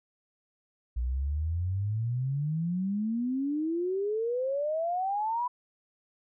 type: exponential sweep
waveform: sine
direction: up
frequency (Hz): 58.27 to 1000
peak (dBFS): -27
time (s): 0.96-5.48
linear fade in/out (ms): 10
effects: none